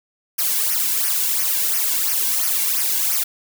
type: noise with flanger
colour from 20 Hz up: blue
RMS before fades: -20 dBFS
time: 0.38-3.24 s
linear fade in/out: 10 ms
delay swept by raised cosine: 0.25 to 1.65 ms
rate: 2.9 Hz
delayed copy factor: -0.9
effects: none